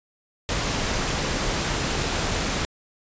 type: noise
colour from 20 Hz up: pink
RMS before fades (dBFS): -25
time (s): 0.49-2.65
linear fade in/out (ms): 0
effects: resampled to 16000 Hz